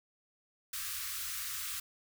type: band-stop noise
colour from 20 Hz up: white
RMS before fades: -39 dBFS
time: 0.73-1.8 s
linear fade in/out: 5 ms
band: 100 to 1100 Hz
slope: 96 dB/octave
effects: none